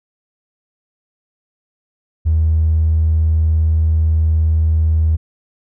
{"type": "tone with tanh clipping", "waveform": "triangle", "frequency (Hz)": 79.4, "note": "D#2", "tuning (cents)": 36, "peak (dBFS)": -10, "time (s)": [2.25, 5.17], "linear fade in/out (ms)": 20, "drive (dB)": 1, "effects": []}